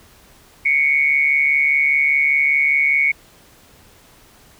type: tone with amplitude modulation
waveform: sine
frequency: 2217 Hz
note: C#7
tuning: in tune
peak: -10 dBFS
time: 0.65-3.12 s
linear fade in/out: 10 ms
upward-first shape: sine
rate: 145 Hz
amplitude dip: 65%
effects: pink hiss -49 dBFS RMS until 4.59 s